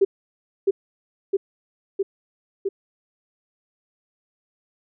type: tone with echo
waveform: sine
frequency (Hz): 392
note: G4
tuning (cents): 0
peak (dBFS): -12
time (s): 0.01-0.05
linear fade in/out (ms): 10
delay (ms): 660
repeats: 4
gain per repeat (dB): -2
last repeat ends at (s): 2.69
effects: none